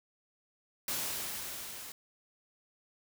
white noise with level ramp, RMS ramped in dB -34 to -46 dBFS, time 0.88-1.92 s, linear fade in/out 2 ms, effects none

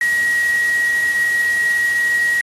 sine tone in noise, 1903 Hz, A#6, 35 cents sharp, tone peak -14 dBFS, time 0.01-2.41 s, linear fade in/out 2 ms, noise white, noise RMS -31 dBFS, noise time 0.01-2.41 s, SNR +14 dB, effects AAC 32 kbps

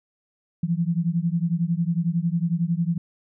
sine beating tone pair, 164.81 / 175.81 Hz, E3 / F3, 0 / +12 cents, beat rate 11 Hz, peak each -23 / -24 dBFS, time 0.63-2.98 s, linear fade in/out 5 ms, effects none

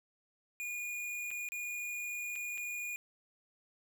square tone with dropouts, 2439 Hz, D#7, 35 cents flat, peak -38 dBFS, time 0.6-2.96 s, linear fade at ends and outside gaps 0 ms, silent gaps 1.306-1.313 / 1.488-1.52 / 2.356-2.36 / 2.576-2.58 s, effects none

